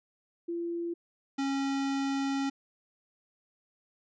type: tone pair in turn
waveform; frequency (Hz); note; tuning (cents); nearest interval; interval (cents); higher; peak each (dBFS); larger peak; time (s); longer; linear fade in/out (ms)
sine / square; 341 / 274; F4 / C#4; -41 / -20; major third; 379; first; -31 / -29; second; 0.48-0.94 / 1.38-2.5; second; 10
effects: resampled to 16000 Hz